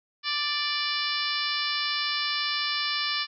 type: harmonic tone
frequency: 587.3 Hz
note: D5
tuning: in tune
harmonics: 2 / 3 / 4 / 5 / 6 / 7 / 8 / 9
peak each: -34 / -34 / -34 / -34 / -34 / -34 / -34 / -34 dBFS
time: 0.23-3.27 s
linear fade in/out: 50 ms
effects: none